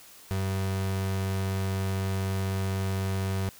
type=tone; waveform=35% pulse; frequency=96 Hz; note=G2; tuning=36 cents flat; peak=-25 dBFS; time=0.31-3.49 s; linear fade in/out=0 ms; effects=white hiss -51 dBFS RMS until 3.59 s